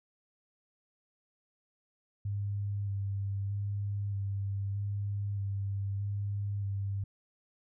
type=tone with vibrato; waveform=sine; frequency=100.1 Hz; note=G2; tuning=37 cents sharp; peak=-31 dBFS; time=2.25-7.04 s; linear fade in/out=5 ms; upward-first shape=square; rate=0.8 Hz; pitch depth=18 cents each way; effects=none